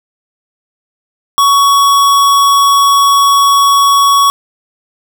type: tone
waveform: square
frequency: 1120 Hz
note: C#6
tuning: 18 cents sharp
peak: -6 dBFS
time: 1.38-4.3 s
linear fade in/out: 0 ms
effects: none